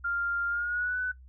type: tone with pitch glide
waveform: sine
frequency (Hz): 1396.9 to 1497.2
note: F6 to F#6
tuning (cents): 0 to +20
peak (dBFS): -27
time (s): 0.04-1.12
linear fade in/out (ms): 10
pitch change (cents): +120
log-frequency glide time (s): 0.48-0.99
effects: noise-tail reverb RT60 0.1 s tail -17 dB re dry + added 64 Hz sine -48 dBFS peak until 1.28 s